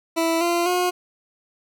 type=tone with pitch steps; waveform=20% pulse; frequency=329.6 / 344.2 / 359.4 Hz; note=E4 / F4 / F4; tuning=0 / -25 / +50 cents; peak=-14 dBFS; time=0.16-0.91 s; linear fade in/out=20 ms; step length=250 ms; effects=none